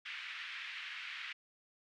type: band-pass noise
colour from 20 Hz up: white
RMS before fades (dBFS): -45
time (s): 0.05-1.33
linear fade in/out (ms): 10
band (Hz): 1600 to 2900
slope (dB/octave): 24
effects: none